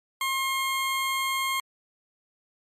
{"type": "tone", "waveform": "20% pulse", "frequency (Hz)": 1070, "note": "C6", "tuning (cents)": 38, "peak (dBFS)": -20, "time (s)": [0.21, 1.6], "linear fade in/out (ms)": 2, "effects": ["MP3 64 kbps"]}